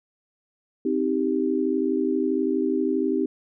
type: chord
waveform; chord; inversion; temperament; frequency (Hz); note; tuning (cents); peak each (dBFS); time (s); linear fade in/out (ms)
sine; C minor; none; just; 261.6 / 314 / 392.4; C4 / Eb4 / G4; 0 / +16 / +2; -25; 0.85-3.26; 5
effects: none